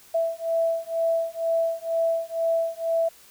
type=beating tone pair; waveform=sine; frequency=660 / 662.1 Hz; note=E5 / E5; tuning=+2 / +7 cents; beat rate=2.1 Hz; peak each=-25 dBFS; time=0.14-3.09 s; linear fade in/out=10 ms; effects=white hiss -52 dBFS RMS until 3.3 s